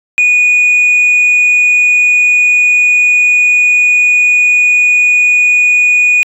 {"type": "tone", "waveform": "sine", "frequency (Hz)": 2464, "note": "D#7", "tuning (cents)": -17, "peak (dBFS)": -3, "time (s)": [0.18, 6.23], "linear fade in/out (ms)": 0, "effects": ["tanh soft clip ceiling -4 dBFS"]}